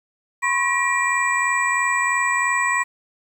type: tone cluster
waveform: sine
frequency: 999 / 1082 / 1919 / 2372 / 7840 Hz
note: B5 / C#6 / A#6 / D7 / B8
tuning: +20 / -42 / +50 / +17 / -14 cents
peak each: -25 / -24 / -21 / -25 / -29 dBFS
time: 0.42-2.84 s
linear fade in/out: 20 ms
effects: 8-bit